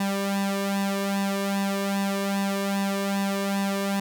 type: tone with flanger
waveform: sawtooth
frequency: 197.6 Hz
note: G3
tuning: 14 cents sharp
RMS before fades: -26 dBFS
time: 0-4 s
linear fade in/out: 5 ms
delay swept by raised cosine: 1.1 to 1.79 ms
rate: 2.5 Hz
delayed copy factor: +0.8
effects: none